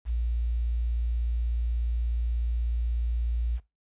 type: tone with quantisation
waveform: sine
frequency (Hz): 58.27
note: A#1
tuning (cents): 0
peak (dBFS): -25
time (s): 0.05-3.6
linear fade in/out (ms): 50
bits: 9
effects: noise-tail reverb RT60 0.2 s tail -17 dB re dry + resampled to 8000 Hz